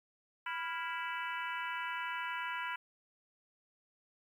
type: harmonic tone with a mistuned harmonic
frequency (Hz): 329.6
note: E4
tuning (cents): 0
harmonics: 3 / 4 / 5 / 6 / 7 / 8 / 9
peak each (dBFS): -40 / -42 / -44 / -46 / -47 / -48 / -49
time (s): 0.46-2.76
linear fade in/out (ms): 5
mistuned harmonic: 4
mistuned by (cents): +98
effects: 11-bit